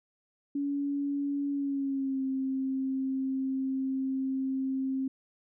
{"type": "tone with pitch glide", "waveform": "sine", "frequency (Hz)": [283, 265.6], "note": ["C#4", "C4"], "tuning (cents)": [36, 26], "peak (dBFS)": -28, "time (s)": [0.55, 5.08], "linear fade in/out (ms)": 5, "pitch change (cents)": -110, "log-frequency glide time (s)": [1.51, 2.23], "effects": []}